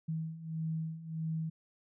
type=beating tone pair; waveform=sine; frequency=159.4 / 161 Hz; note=D#3 / E3; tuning=+42 / -41 cents; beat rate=1.6 Hz; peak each=-40 / -36 dBFS; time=0.08-1.5 s; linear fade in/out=10 ms; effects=none